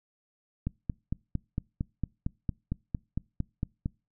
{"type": "click train", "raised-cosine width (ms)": 5, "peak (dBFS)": -17, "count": 15, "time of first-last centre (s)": [0.67, 3.859], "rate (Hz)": 4.39, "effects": ["noise-tail reverb RT60 0.3 s tail -26 dB re dry"]}